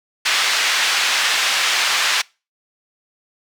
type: band-pass noise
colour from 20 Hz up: pink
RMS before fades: -18 dBFS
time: 0.25-2.22 s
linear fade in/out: 10 ms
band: 1600 to 5200 Hz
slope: 12 dB/octave
effects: noise-tail reverb RT60 0.3 s tail -25 dB re dry